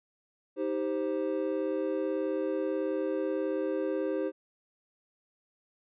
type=chord; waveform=triangle; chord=C minor; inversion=first; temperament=just; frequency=314 / 392.4 / 523.3 Hz; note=Eb4 / G4 / C5; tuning=+16 / +2 / 0 cents; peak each=-31 dBFS; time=0.56-4.32 s; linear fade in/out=50 ms; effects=resampled to 8000 Hz